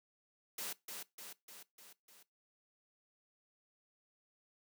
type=noise with echo; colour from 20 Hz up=white; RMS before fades=-42 dBFS; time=0.58-0.73 s; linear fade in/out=5 ms; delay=300 ms; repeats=5; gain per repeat=-4 dB; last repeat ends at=2.23 s; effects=noise-tail reverb RT60 0.2 s tail -20 dB re dry + high-pass 200 Hz 12 dB/octave